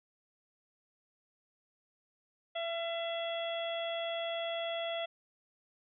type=harmonic tone with a mistuned harmonic; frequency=670 Hz; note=E5; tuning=28 cents sharp; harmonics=1 / 2 / 3 / 4 / 5; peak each=-35 / -47 / -45 / -47 / -41 dBFS; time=2.55-5.06 s; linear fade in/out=10 ms; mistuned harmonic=2; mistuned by=+28 cents; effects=none

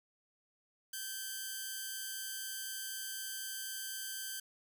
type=tone pair together; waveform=5% pulse; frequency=1552 / 1685.3 Hz; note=G6 / G#6; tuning=-18 / +25 cents; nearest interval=minor second; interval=143 cents; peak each=-29 / -40 dBFS; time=0.93-4.4 s; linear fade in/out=5 ms; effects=none

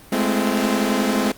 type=tone cluster; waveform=sawtooth; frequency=208.2 / 219.5 / 259.2 / 338.2 Hz; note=G#3 / A3 / C4 / E4; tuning=+5 / -4 / -16 / +44 cents; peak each=-18 / -21 / -18 / -23 dBFS; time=0.12-1.32 s; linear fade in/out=5 ms; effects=pink hiss -45 dBFS RMS until 1.37 s + Opus 32 kbps

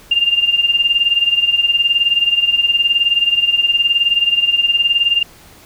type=tone with tremolo; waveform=sine; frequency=2800 Hz; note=F7; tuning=4 cents sharp; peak=-8 dBFS; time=0.11-5.23 s; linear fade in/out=5 ms; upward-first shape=sine; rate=19 Hz; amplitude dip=75%; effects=pink hiss -43 dBFS RMS until 5.65 s

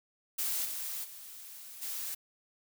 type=noise with level steps; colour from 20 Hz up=blue; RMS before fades=-33 / -38 / -48 / -38 dBFS; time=0.38-2.15 s; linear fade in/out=10 ms; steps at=0.64 / 1.03 / 1.81 s; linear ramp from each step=20 ms; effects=none

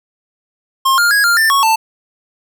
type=tone with pitch steps; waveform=square; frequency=1068 / 1408 / 1654 / 1399 / 1784 / 1106 / 888 Hz; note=C6 / F6 / G#6 / F6 / A6 / C#6 / A5; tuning=+35 / +14 / -8 / +3 / +23 / -4 / +16 cents; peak=-10 dBFS; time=0.85-1.76 s; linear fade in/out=10 ms; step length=130 ms; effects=none

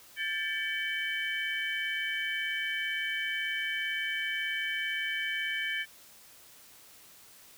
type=tone cluster; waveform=sine; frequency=1602 / 1760 / 2277 / 3058 Hz; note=G6 / A6 / C#7 / G7; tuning=+37 / 0 / +46 / -44 cents; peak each=-39 / -34 / -35 / -37 dBFS; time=0.16-5.86 s; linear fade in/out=50 ms; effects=white hiss -55 dBFS RMS until 7.57 s

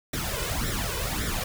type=noise with flanger; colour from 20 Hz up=pink; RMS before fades=-29 dBFS; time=0.13-1.44 s; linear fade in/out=5 ms; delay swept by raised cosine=0.53 to 2.03 ms; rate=1.8 Hz; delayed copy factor=+0.75; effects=none

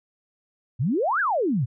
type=exponential two-way sweep; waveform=sine; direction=up then down; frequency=107.1 to 1699 to 107.1 Hz; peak=-20 dBFS; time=0.79-1.66 s; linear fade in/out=20 ms; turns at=1.2 s; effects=none

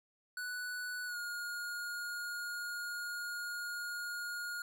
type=tone with pitch glide; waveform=square; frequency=1481 to 1430.6 Hz; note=F#6 to F6; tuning=+1 to +41 cents; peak=-39 dBFS; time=0.37-4.62 s; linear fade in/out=2 ms; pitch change=-60 cents; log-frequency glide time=1.06-1.17 s; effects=none

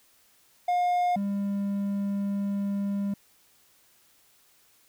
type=tone pair in turn; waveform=triangle; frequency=713 / 200.1 Hz; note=F5 / G3; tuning=+36 / +36 cents; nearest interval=octave + minor seventh; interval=2200 cents; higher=first; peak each=-20 / -24 dBFS; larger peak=first; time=0.68-1.16 / 1.16-3.14 s; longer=second; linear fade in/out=5 ms; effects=white hiss -62 dBFS RMS until 4.88 s

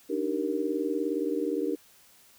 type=chord; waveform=sine; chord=Eb major seventh; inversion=third; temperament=just; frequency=291.7 / 311.1 / 388.9 / 466.7 Hz; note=D4 / Eb4 / G4 / Bb4; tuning=-12 / 0 / -14 / +2 cents; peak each=-32 dBFS; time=0.09-1.76 s; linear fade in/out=20 ms; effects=white hiss -58 dBFS RMS until 2.38 s

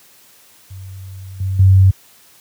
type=tone with level steps; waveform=sine; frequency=95.3 Hz; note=G2; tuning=48 cents flat; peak=-29 / -16 / -5 dBFS; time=0.7-1.91 s; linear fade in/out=10 ms; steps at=1.4 / 1.59 s; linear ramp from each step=5 ms; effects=white hiss -48 dBFS RMS until 2.4 s + high-pass 60 Hz 12 dB/octave

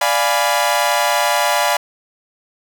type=chord; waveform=sawtooth; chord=D diminished seventh; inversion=none; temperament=equal; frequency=587.3 / 698.5 / 830.6 / 987.8 Hz; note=D5 / F5 / Ab5 / Cb6; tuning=0 / 0 / 0 / 0 cents; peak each=-16 dBFS; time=0.01-1.77 s; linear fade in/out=5 ms; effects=none

